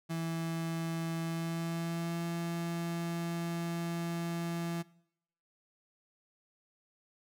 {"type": "tone with pitch glide", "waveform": "35% pulse", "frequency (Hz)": [164.81, 169.15], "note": ["E3", "E3"], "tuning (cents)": [0, 45], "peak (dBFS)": -32, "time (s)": [0.09, 4.83], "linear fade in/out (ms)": 20, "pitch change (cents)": 45, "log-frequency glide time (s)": [1.22, 2.26], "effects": ["noise-tail reverb RT60 0.7 s tail -21 dB re dry"]}